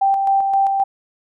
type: tone with tremolo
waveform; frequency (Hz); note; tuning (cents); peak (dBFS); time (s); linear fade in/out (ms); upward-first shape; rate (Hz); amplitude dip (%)
sine; 784; G5; 0; -12; 0.01-0.84; 10; square; 3.8; 35
effects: none